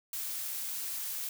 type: noise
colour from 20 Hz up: blue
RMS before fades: -37 dBFS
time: 0.13-1.29 s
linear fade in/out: 2 ms
effects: none